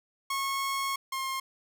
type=tone pair in turn; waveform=sawtooth; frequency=1093 / 1066.8 Hz; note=C#6 / C6; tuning=-25 / +33 cents; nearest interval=unison; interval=42 cents; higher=first; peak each=-25 / -27 dBFS; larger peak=first; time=0.3-0.96 / 1.12-1.4 s; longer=first; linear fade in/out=5 ms; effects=none